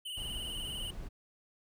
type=tone with vibrato; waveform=square; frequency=2960 Hz; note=F#7; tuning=in tune; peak=-39 dBFS; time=0.05-0.91 s; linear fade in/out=10 ms; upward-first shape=square; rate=20 Hz; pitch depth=47 cents each way
type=noise; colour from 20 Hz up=brown; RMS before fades=-43 dBFS; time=0.16-1.09 s; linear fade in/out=20 ms
effects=none